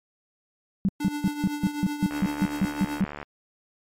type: tone bursts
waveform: sine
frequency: 193.9 Hz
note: G3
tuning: 19 cents flat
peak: -18 dBFS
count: 12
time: 0.85-3.042 s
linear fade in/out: 0 ms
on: 36 ms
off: 160 ms
type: tone with tremolo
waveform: square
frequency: 293.9 Hz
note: D4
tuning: 1 cent sharp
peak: -27 dBFS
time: 1-3.01 s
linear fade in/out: 5 ms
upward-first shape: triangle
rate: 7.9 Hz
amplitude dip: 65%
type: click train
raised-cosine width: 0.5 ms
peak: -20 dBFS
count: 83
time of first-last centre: 2.11-3.229 s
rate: 73.3 Hz
effects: MP3 64 kbps